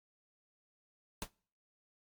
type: noise with exponential decay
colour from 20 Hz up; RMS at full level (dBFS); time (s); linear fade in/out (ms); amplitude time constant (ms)
pink; -34; 1.22-1.3; 1; 16
effects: noise-tail reverb RT60 0.5 s tail -26 dB re dry + MP3 96 kbps